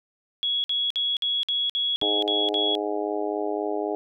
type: tone bursts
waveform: sine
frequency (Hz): 3346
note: G#7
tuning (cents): +12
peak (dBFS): -22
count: 9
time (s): 0.43-2.752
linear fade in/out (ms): 0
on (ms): 210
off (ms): 54
type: harmonic tone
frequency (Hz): 103.8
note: G#2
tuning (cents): 0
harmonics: 3 / 4 / 5 / 6 / 7 / 8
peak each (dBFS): -31 / -28 / -37 / -32 / -34 / -35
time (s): 2.02-3.95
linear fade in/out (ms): 0
effects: none